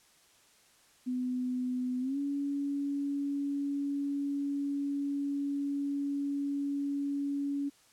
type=tone with pitch glide; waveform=sine; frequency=251.5 to 282.3 Hz; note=B3 to C#4; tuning=+32 to +32 cents; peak=-30 dBFS; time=1.06-7.7 s; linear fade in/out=20 ms; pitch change=+200 cents; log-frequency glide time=2-2.18 s; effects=white hiss -63 dBFS RMS until 7.92 s + low-pass 10000 Hz 12 dB/octave